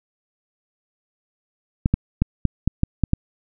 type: clicks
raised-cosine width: 5 ms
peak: -4 dBFS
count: 8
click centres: 1.859 / 1.94 / 2.22 / 2.453 / 2.676 / 2.834 / 3.037 / 3.134 s
effects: none